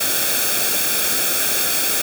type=noise with comb filter; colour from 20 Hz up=white; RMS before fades=-19 dBFS; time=0-2.02 s; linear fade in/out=10 ms; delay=1 ms; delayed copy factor=-0.65; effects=none